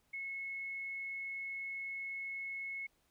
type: tone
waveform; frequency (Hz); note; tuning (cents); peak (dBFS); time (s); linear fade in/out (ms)
sine; 2186; C#7; -25; -39; 0.13-2.87; 10
effects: pink hiss -75 dBFS RMS until 3.1 s